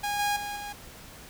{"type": "tone with level steps", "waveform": "sawtooth", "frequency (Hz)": 820, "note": "G#5", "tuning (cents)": -22, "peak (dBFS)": [-24, -21, -29, -32], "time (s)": [0.03, 0.73], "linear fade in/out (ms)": 10, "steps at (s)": [0.19, 0.36, 0.56], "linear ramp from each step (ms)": 5, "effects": ["pink hiss -47 dBFS RMS until 1.29 s"]}